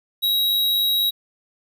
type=tone; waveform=square; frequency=3838 Hz; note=A#7; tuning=50 cents sharp; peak=-18 dBFS; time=0.22-1.11 s; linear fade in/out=20 ms; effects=10-bit